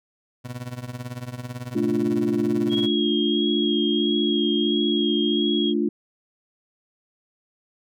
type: tone with tremolo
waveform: 30% pulse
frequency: 123.47 Hz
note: B2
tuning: in tune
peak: -25 dBFS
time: 0.44-2.88 s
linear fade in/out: 20 ms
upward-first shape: triangle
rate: 18 Hz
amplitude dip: 90%
type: chord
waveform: sine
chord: D minor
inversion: second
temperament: equal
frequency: 220 / 293.7 / 349.2 Hz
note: A3 / D4 / F4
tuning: 0 / 0 / 0 cents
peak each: -24 dBFS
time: 1.75-5.89 s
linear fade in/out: 5 ms
type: tone with vibrato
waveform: sine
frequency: 3274 Hz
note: G#7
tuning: 25 cents flat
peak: -25 dBFS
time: 2.69-5.74 s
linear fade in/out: 50 ms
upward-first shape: sine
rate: 1.5 Hz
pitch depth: 20 cents each way
effects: none